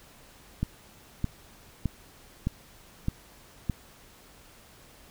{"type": "click train", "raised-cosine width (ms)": 5, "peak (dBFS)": -14, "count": 6, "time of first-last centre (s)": [0.63, 3.697], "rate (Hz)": 1.63, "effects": ["pink hiss -54 dBFS RMS until 5.1 s"]}